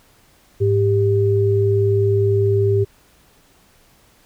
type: tone pair together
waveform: sine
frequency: 104.7 / 395.3 Hz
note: G#2 / G4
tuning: +15 / +15 cents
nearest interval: octave + major seventh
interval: 2300 cents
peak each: -16 dBFS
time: 0.6-2.85 s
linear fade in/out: 20 ms
effects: pink hiss -54 dBFS RMS until 4.25 s